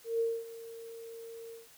sine tone with ADSR envelope, 458.5 Hz, A#4, 29 cents flat, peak -26 dBFS, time 0.04-1.68 s, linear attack 160 ms, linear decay 240 ms, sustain -17 dB, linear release 160 ms, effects white hiss -58 dBFS RMS until 1.77 s

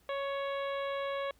harmonic tone with a mistuned harmonic, 554.4 Hz, C#5, in tune, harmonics 1 / 2 / 3 / 4 / 5 / 6 / 7, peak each -34 / -39 / -45 / -46 / -51 / -49 / -53 dBFS, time 0.09-1.31 s, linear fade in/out 2 ms, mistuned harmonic 3, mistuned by +19 cents, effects added 60 Hz sine -68 dBFS peak until 1.39 s + pink hiss -68 dBFS RMS until 1.39 s

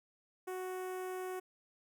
sawtooth tone with notch filter, 370 Hz, F#4, in tune, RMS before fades -41 dBFS, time 0.47-1.4 s, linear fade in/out 10 ms, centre 4200 Hz, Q 0.54, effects none

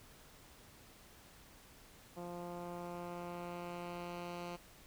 10% pulse tone with low-pass filter sweep, 174.61 Hz, F3, in tune, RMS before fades -45 dBFS, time 2.16-4.57 s, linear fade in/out 20 ms, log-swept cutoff 850 to 5000 Hz, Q 0.79, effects pink hiss -60 dBFS RMS until 4.86 s

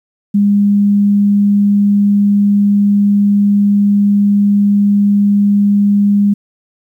sine tone, 203 Hz, G#3, 39 cents flat, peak -7 dBFS, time 0.34-6.34 s, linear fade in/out 10 ms, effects 8-bit

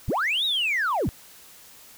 sine linear two-way sweep, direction up then down, 35.85 to 3864 to 51.4 Hz, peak -20 dBFS, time 0.08-1.09 s, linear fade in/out 0 ms, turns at 0.45 s, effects tanh soft clip ceiling -19 dBFS + white hiss -49 dBFS RMS until 1.97 s

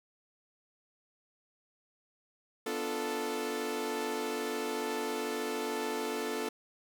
sawtooth chord, B half-diminished seventh, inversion none, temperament equal, 246.9 / 293.7 / 349.2 / 440 Hz, B3 / D4 / F4 / A4, 0 / 0 / 0 / 0 cents, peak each -37 / -37 / -37 / -31 dBFS, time 2.66-6.49 s, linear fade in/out 5 ms, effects none

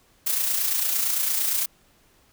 blue noise with amplitude modulation, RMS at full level -22 dBFS, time 0.26-1.66 s, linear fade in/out 10 ms, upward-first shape sine, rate 28.8 Hz, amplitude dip 45%, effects pink hiss -60 dBFS RMS until 2.32 s

